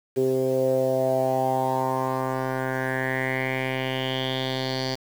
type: tone with low-pass filter sweep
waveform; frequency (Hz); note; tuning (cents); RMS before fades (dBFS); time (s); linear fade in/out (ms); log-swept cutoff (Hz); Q
10% pulse; 130.81; C3; 0; -25; 0.16-4.96; 20; 400 to 4800; 5.2
effects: 7-bit